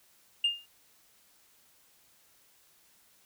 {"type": "tone with exponential decay", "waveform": "sine", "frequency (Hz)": 2817, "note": "F7", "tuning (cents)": 14, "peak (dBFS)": -19, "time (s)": [0.44, 0.66], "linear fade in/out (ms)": 5, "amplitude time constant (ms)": 46, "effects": ["tanh soft clip ceiling -21 dBFS", "white hiss -64 dBFS RMS until 3.25 s"]}